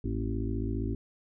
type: harmonic tone with a mistuned harmonic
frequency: 55 Hz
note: A1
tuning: in tune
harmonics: 1 / 2 / 4 / 5 / 6 / 7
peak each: -33 / -34 / -38 / -37 / -39 / -41 dBFS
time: 0.04-0.95 s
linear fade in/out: 5 ms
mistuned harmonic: 4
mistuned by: +67 cents
effects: none